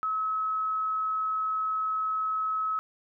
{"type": "tone", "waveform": "sine", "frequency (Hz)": 1287, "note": "E6", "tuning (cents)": -42, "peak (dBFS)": -26, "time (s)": [0.03, 2.79], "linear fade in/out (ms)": 0, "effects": []}